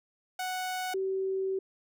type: tone pair in turn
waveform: sawtooth / sine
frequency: 740 / 382.8 Hz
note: F#5 / G4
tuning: 0 / -41 cents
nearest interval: major seventh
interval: 1141 cents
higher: first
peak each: -28 / -28 dBFS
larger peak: neither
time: 0.39-0.94 / 0.94-1.59 s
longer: second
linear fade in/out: 5 ms
effects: none